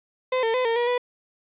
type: tone with pitch steps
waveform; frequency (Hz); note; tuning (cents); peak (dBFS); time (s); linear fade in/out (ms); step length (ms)
35% pulse; 512 / 451.4 / 507 / 458.2 / 479.6 / 491.4; C5 / A4 / B4 / A#4 / A#4 / B4; -38 / +44 / +45 / -30 / +49 / -9; -19; 0.32-0.98; 5; 110
effects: resampled to 8000 Hz + 9-bit